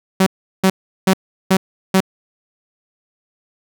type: tone bursts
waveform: sawtooth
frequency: 189.7 Hz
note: F#3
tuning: 43 cents sharp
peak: -6 dBFS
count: 5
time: 0.2-2.005 s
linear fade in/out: 5 ms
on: 65 ms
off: 370 ms
effects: none